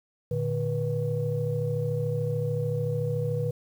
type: tone cluster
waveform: sine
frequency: 115.1 / 148.7 / 485.7 Hz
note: A#2 / D3 / B4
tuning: -22 / +22 / -29 cents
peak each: -29 dBFS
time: 0.31-3.51 s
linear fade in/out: 5 ms
effects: tanh soft clip ceiling -16 dBFS + 9-bit